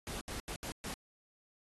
pink noise bursts at uneven times, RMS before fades -42 dBFS, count 5, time 0.07-0.21 / 0.28-0.4 / 0.48-0.56 / 0.63-0.72 / 0.84-0.94 s, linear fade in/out 0 ms, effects AAC 32 kbps

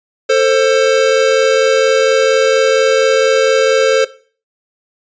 square tone pair together, 445.6 / 529.9 Hz, A4 / C5, +22 / +22 cents, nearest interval minor third, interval 300 cents, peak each -12 dBFS, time 0.29-4.05 s, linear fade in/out 10 ms, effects noise-tail reverb RT60 0.4 s tail -17 dB re dry + resampled to 16000 Hz

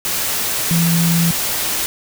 sine tone in noise, 168.4 Hz, E3, 37 cents sharp, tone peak -13 dBFS, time 0.71-1.31 s, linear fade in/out 0 ms, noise white, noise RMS -20 dBFS, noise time 0.05-1.86 s, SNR +4 dB, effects none

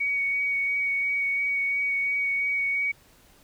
sine tone with vibrato, 2243 Hz, C#7, 20 cents sharp, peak -23 dBFS, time 0-2.92 s, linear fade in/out 10 ms, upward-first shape sine, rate 2.9 Hz, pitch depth 12 cents each way, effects pink hiss -57 dBFS RMS until 3.43 s

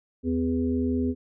harmonic tone with a mistuned harmonic, 81.5 Hz, E2, 19 cents flat, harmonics 1 / 3 / 5 / 6, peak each -30 / -24 / -31 / -39 dBFS, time 0.23-1.15 s, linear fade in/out 50 ms, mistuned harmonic 3, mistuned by +60 cents, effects none

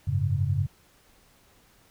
sine chord, F# suspended second, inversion none, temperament equal, 92.5 / 103.83 / 138.59 Hz, F#2 / G#2 / C#3, 0 / 0 / 0 cents, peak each -27 dBFS, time 0.07-0.67 s, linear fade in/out 10 ms, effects pink hiss -60 dBFS RMS until 1.9 s

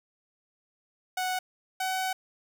sawtooth tone pair in turn, 740 / 752.5 Hz, F#5 / F#5, 0 / +29 cents, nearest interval unison, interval 29 cents, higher second, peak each -24 dBFS, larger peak neither, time 1.17-1.39 / 1.8-2.13 s, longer second, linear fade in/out 5 ms, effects none

